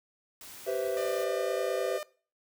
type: noise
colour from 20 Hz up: white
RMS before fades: -47 dBFS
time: 0.41-1.24 s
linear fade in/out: 2 ms
type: chord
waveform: triangle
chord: C major seventh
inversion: second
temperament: equal with one note detuned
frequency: 388.2 / 493.9 / 523.3 / 659.3 Hz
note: G4 / B4 / C5 / E5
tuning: -17 / 0 / 0 / 0 cents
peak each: -32 dBFS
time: 0.66-1.99 s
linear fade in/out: 20 ms
type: tone with pitch glide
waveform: sawtooth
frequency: 600 to 604.5 Hz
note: D5 to D5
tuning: +37 to +50 cents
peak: -32 dBFS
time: 0.97-2.03 s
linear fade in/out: 0 ms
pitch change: +13 cents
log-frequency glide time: 1.13-1.46 s
effects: noise-tail reverb RT60 0.4 s tail -21 dB re dry